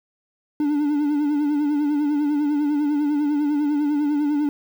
triangle tone with vibrato, 293.7 Hz, D4, in tune, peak -16 dBFS, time 0.6-4.49 s, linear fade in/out 2 ms, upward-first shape sine, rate 10 Hz, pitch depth 52 cents each way, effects 8-bit

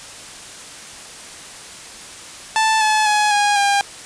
sawtooth tone with pitch steps, 880 / 860.4 / 841.2 / 822.5 / 804.2 Hz, A5 / A5 / G#5 / G#5 / G5, 0 / -39 / +22 / -17 / +44 cents, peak -10 dBFS, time 2.56-3.81 s, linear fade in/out 0 ms, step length 250 ms, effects white hiss -36 dBFS RMS until 4.05 s + resampled to 22050 Hz

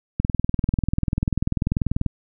click train, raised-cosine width 5 ms, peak -8 dBFS, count 39, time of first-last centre 0.2-2.063 s, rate 20.4 Hz, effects none

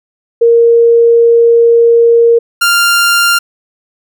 sine / sawtooth tone pair in turn, 466.2 / 1394.3 Hz, A#4 / F6, 0 / -3 cents, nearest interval octave + perfect fifth, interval 1897 cents, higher second, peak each -3 dBFS, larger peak neither, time 0.41-2.39 / 2.61-3.39 s, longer first, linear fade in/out 10 ms, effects none

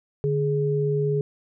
sine tone pair together, 147.2 / 417.8 Hz, D3 / G#4, +4 / +10 cents, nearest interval octave + tritone, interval 1806 cents, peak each -23 dBFS, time 0.24-1.21 s, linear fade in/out 0 ms, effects none

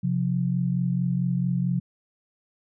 sine tone pair together, 132.9 / 177.4 Hz, C3 / F3, +27 / +27 cents, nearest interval perfect fourth, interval 500 cents, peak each -25 / -24 dBFS, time 0.03-1.8 s, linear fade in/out 10 ms, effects none

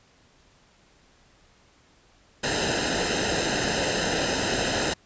pink noise with comb filter, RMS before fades -25 dBFS, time 2.43-4.94 s, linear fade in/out 10 ms, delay 0.88 ms, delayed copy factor -0.8, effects pink hiss -59 dBFS RMS until 5.05 s + resampled to 16000 Hz

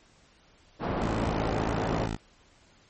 white low-pass noise, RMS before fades -30 dBFS, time 0.79-2.09 s, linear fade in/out 50 ms, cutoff 710 Hz, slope 12 dB/octave
10% pulse tone, 55 Hz, A1, in tune, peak -22 dBFS, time 1-2.17 s, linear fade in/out 20 ms
effects pink hiss -60 dBFS RMS until 2.89 s + MP3 32 kbps

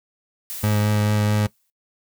blue noise with exponential decay, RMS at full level -30 dBFS, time 0.5-1.7 s, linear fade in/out 0 ms, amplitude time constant 260 ms
30% pulse tone with vibrato, 105.2 Hz, G#2, 23 cents sharp, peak -15 dBFS, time 0.63-1.47 s, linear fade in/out 10 ms, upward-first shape triangle, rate 4.5 Hz, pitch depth 13 cents each way
effects noise-tail reverb RT60 0.1 s tail -17 dB re dry

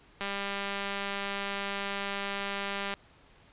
click train, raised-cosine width 0.3 ms, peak -18 dBFS, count 544, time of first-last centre 0.21-2.939 s, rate 199 Hz, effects pink hiss -59 dBFS RMS until 3.52 s + resampled to 8000 Hz

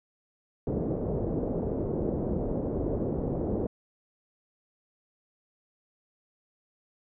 white low-pass noise, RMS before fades -30 dBFS, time 0.67-3.67 s, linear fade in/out 2 ms, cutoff 490 Hz, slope 24 dB/octave, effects none

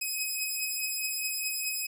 10% pulse beating tone pair, 2533 / 2537.8 Hz, D#7 / D#7, +30 / +34 cents, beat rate 4.8 Hz, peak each -23 / -27 dBFS, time 0.01-1.87 s, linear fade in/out 10 ms, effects none

